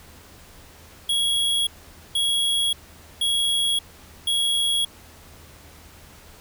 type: tone bursts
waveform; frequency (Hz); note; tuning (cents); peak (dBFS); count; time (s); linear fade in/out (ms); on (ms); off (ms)
square; 3322; G#7; 0; -20; 4; 1.09-4.85; 5; 580; 480
effects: added 79 Hz sine -51 dBFS peak until 6.4 s + pink hiss -48 dBFS RMS until 6.4 s